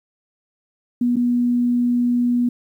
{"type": "tone with dropouts", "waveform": "sine", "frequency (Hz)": 242.9, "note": "B3", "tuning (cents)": -29, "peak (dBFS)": -15, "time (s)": [1.01, 2.49], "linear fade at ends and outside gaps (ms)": 5, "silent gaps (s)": [1.159, 1.166], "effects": ["9-bit"]}